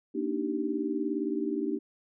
sine chord, Eb major seventh, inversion second, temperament just, 233.3 / 291.7 / 311.1 / 388.9 Hz, Bb3 / D4 / Eb4 / G4, +2 / -12 / 0 / -14 cents, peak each -36 / -32 / -33 / -34 dBFS, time 0.14-1.79 s, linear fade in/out 20 ms, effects none

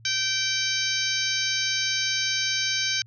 harmonic tone, 775 Hz, G5, 20 cents flat, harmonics 2 / 3 / 4 / 5 / 6 / 7 / 8, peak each -31 / -31 / -31 / -31 / -31 / -31 / -31 dBFS, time 0.05-3.02 s, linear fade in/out 2 ms, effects added 113 Hz sine -48 dBFS peak until 3.06 s

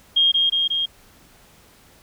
sine tone with echo, 3234 Hz, G#7, 47 cents flat, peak -13 dBFS, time 0.16-0.32 s, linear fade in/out 10 ms, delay 180 ms, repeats 3, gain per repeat -2 dB, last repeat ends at 0.86 s, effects pink hiss -52 dBFS RMS until 2.02 s

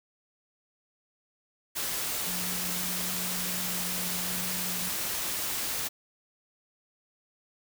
sine tone in noise, 180.3 Hz, F#3, 45 cents flat, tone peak -39 dBFS, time 2.26-4.9 s, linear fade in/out 20 ms, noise white, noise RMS -32 dBFS, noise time 1.75-5.89 s, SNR -10 dB, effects none

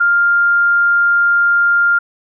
sine tone, 1400 Hz, F6, 4 cents sharp, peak -9 dBFS, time 0-1.99 s, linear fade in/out 10 ms, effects none

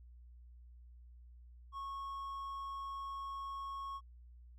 triangle tone, 1098 Hz, C#6, 17 cents flat, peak -39 dBFS, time 1.72-4.01 s, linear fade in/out 50 ms, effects added 60 Hz sine -54 dBFS peak until 4.58 s

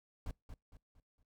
brown noise with echo, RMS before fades -40 dBFS, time 0.26-0.31 s, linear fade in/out 2 ms, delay 230 ms, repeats 4, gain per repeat -8 dB, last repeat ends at 1.23 s, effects noise-tail reverb RT60 0.2 s tail -24 dB re dry

